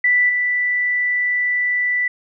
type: tone with level steps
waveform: sine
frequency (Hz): 1975.5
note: B6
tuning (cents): 0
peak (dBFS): -12 / -16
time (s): 0.04-2.08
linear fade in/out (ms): 5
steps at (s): 0.29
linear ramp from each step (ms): 5
effects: none